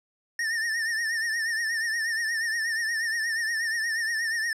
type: tone with vibrato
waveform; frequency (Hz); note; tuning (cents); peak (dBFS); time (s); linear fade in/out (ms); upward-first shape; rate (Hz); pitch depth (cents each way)
square; 1814; A#6; -48; -26; 0.39-4.53; 2; triangle; 8.4; 82
effects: low-pass 9000 Hz 12 dB/octave